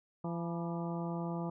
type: harmonic tone with a mistuned harmonic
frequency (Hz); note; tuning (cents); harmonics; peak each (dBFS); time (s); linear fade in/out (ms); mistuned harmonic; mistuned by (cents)
170; F3; -46; 1 / 2 / 3 / 4 / 5 / 6 / 7; -36 / -42 / -46 / -45 / -47 / -48 / -50; 0.24-1.5; 5; 6; -74
effects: none